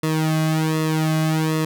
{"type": "tone with flanger", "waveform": "sawtooth", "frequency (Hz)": 157.6, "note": "D#3", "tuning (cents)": 23, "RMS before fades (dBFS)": -20, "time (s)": [0.03, 1.65], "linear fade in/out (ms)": 5, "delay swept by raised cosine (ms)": [1.3, 2.23], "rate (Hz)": 1.3, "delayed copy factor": -0.9, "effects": []}